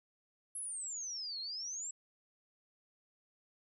sine exponential two-way sweep, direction down then up, 11020 to 4151 to 7760 Hz, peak -39 dBFS, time 0.55-1.91 s, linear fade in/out 5 ms, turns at 1.4 s, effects none

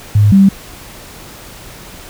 sine tone pair in turn, 103.83 / 195.21 Hz, G#2 / G3, 0 / -7 cents, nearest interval major seventh, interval 1093 cents, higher second, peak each -5 / -3 dBFS, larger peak second, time 0.15-0.32 / 0.32-0.49 s, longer neither, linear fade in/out 5 ms, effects pink hiss -34 dBFS RMS until 2.09 s

